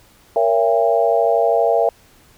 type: chord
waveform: sine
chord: A# diminished seventh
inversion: none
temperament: just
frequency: 466.2 / 559.4 / 671.3 / 805.5 Hz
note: A#4 / C#5 / E5 / G5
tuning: 0 / +16 / +31 / +47 cents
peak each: -18 / -20 / -16 / -21 dBFS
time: 0.36-1.89 s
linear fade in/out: 2 ms
effects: pink hiss -51 dBFS RMS until 2.37 s